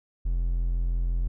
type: tone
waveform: triangle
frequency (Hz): 42.89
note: F1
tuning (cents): -31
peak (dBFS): -21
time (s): 0.25-1.28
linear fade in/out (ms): 10
effects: none